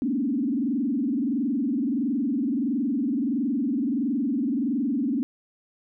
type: tone with frequency modulation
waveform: sine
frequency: 260.4 Hz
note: C4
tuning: 8 cents flat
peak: -22 dBFS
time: 0.02-5.23 s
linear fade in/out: 0 ms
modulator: 21.5 Hz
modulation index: 1.8
effects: none